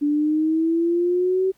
sine exponential sweep, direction up, 289.6 to 382.6 Hz, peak -17 dBFS, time 0.01-1.52 s, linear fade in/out 20 ms, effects pink hiss -62 dBFS RMS until 1.57 s

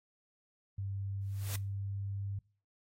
sine tone with pitch glide, 98.3 to 99.27 Hz, G2 to G2, +5 to +22 cents, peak -35 dBFS, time 0.78-2.39 s, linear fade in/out 5 ms, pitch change +17 cents, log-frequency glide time 0.91-2.23 s
white noise with exponential growth, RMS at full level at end -38 dBFS, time 1.21-1.56 s, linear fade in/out 5 ms, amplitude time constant 74 ms
effects noise-tail reverb RT60 0.4 s tail -23 dB re dry + AAC 48 kbps

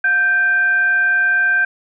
sine tone with frequency modulation, 1566 Hz, G6, 2 cents flat, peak -12 dBFS, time 0.04-1.65 s, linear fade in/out 5 ms, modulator 851 Hz, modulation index 0.22, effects none

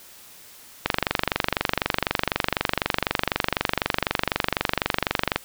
click train, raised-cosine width 0.3 ms, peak -3 dBFS, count 109, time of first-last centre 0.86-5.36 s, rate 24 Hz, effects white hiss -47 dBFS RMS until 5.44 s

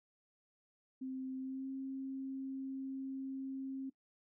sine tone with pitch glide, 261.6 to 267.4 Hz, C4 to C4, 0 to +38 cents, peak -39 dBFS, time 1.01-3.9 s, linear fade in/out 10 ms, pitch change +38 cents, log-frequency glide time 1.38-1.69 s, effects noise-tail reverb RT60 0.1 s tail -19 dB re dry

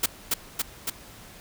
white noise with echo, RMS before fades -22 dBFS, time 0.03-0.06 s, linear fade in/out 5 ms, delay 280 ms, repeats 3, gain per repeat -2 dB, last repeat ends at 0.9 s, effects pink hiss -47 dBFS RMS until 1.4 s

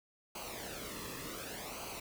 pink noise with flanger, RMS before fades -44 dBFS, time 0.35-2 s, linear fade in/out 5 ms, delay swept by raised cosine 0.55 to 1.36 ms, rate 0.67 Hz, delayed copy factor -0.7, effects none

